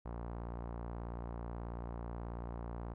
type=tone with low-pass filter; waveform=sawtooth; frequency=58.4 Hz; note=A#1; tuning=4 cents sharp; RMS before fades=-43 dBFS; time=0.05-2.94 s; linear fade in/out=10 ms; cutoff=1000 Hz; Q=1.7; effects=none